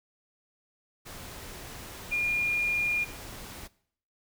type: tone in noise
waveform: sine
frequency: 2419 Hz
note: D#7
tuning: 49 cents flat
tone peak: -25 dBFS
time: 2.11-3.05 s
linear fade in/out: 20 ms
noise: pink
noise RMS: -43 dBFS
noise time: 1.05-3.68 s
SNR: +15 dB
effects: noise-tail reverb RT60 0.6 s tail -20 dB re dry